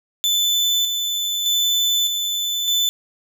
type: tone with tremolo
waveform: 35% pulse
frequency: 3511 Hz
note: A7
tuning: 4 cents flat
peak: -14 dBFS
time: 0.24-2.89 s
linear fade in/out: 0 ms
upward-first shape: square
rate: 0.82 Hz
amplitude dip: 40%
effects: none